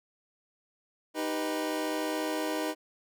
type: chord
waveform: 25% pulse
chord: Eb augmented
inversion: none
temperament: equal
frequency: 311.1 / 392 / 493.9 Hz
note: Eb4 / G4 / B4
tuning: 0 / 0 / 0 cents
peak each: -28 / -34 / -32 dBFS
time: 1.14-2.75 s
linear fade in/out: 50 ms
effects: none